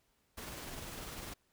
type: noise with tremolo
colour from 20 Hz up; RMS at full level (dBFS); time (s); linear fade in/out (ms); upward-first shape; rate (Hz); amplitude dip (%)
pink; -44; 0.37-1.34; 10; sine; 20; 30
effects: pink hiss -75 dBFS RMS until 1.52 s